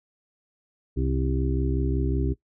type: harmonic tone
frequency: 65.41 Hz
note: C2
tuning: in tune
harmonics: 1 / 2 / 4 / 5 / 6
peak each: -25 / -28 / -31 / -32 / -33 dBFS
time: 0.96-2.34 s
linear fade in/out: 20 ms
effects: noise-tail reverb RT60 0.1 s tail -17 dB re dry